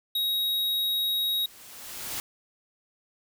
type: tone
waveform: square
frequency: 3796 Hz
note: A#7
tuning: 31 cents sharp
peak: -25 dBFS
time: 0.15-1.46 s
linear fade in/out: 5 ms
type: noise with exponential growth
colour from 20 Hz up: white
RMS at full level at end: -32 dBFS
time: 0.77-2.2 s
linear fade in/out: 1 ms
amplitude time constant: 310 ms
effects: none